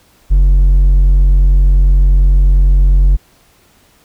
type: tone with hard clipping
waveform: sine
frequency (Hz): 45.66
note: F#1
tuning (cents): -22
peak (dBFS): -6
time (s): 0.3-3.17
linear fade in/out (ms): 20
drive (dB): 3
effects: pink hiss -50 dBFS RMS until 4.04 s